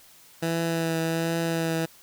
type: tone with vibrato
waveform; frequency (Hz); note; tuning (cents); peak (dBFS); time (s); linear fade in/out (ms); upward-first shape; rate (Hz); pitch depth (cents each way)
15% pulse; 164.81; E3; 0; -18; 0.42-1.86; 10; triangle; 1.3; 20
effects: white hiss -53 dBFS RMS until 2.02 s